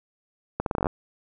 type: accelerating click train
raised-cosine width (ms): 1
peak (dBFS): -11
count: 10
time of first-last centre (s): 0.6-0.868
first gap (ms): 62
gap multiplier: 0.8
effects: none